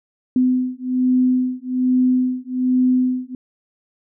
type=beating tone pair; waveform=sine; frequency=253.2 / 254.4 Hz; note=B3 / C4; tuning=+43 / -48 cents; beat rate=1.2 Hz; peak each=-18 / -18 dBFS; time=0.36-3.35 s; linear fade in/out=2 ms; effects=none